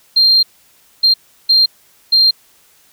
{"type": "tone bursts at uneven times", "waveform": "sine", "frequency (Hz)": 4186, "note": "C8", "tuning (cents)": 0, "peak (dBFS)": -6, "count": 4, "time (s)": [[0.16, 0.43], [1.03, 1.14], [1.49, 1.66], [2.12, 2.31]], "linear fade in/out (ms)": 10, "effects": ["tanh soft clip ceiling -2 dBFS", "white hiss -51 dBFS RMS until 2.92 s"]}